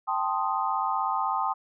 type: chord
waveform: sine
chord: A half-diminished seventh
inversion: third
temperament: equal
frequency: 784 / 880 / 1046.5 / 1244.5 Hz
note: G5 / A5 / C6 / Eb6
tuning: 0 / 0 / 0 / 0 cents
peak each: -30 dBFS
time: 0.07-1.54 s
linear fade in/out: 20 ms
effects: none